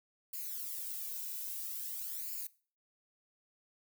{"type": "noise with flanger", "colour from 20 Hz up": "violet", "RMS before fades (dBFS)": -41, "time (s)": [0.33, 2.47], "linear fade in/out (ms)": 5, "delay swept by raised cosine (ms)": [0.42, 2.02], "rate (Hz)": 0.5, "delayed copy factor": 0.85, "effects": ["noise-tail reverb RT60 0.4 s tail -20 dB re dry"]}